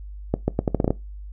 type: accelerating click train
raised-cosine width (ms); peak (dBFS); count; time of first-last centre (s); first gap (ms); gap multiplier
2; -6; 9; 0.34-0.906; 140; 0.79
effects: noise-tail reverb RT60 0.2 s tail -20 dB re dry + added 50 Hz sine -34 dBFS peak until 1.32 s